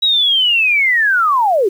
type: linear sweep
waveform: sine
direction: down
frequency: 3879 to 353.9 Hz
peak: -10 dBFS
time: 0.02-1.69 s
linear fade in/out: 10 ms
effects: 7-bit